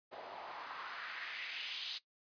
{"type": "noise with band-pass filter sweep", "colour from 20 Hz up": "white", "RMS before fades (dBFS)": -45, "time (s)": [0.11, 1.99], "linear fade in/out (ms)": 20, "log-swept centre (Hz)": [590, 4000], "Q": 2.4, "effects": ["noise-tail reverb RT60 0.1 s tail -17 dB re dry", "resampled to 11025 Hz"]}